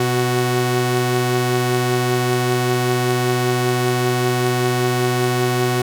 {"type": "tone pair together", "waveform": "sawtooth", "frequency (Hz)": [125.05, 370], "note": ["B2", "F#4"], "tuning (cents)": [22, 0], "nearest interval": "octave + perfect fifth", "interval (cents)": 1878, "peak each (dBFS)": -15, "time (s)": [0, 5.82], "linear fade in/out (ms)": 5, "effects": []}